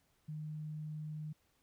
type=tone; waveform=sine; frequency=153.3 Hz; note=D#3; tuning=25 cents flat; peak=-40 dBFS; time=0.28-1.33 s; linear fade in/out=10 ms; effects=pink hiss -75 dBFS RMS until 1.62 s